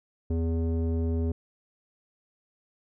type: tone with low-pass filter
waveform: square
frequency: 82.3 Hz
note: E2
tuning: 2 cents flat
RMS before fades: -27 dBFS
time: 0.3-1.32 s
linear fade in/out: 5 ms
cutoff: 380 Hz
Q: 1.9
effects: none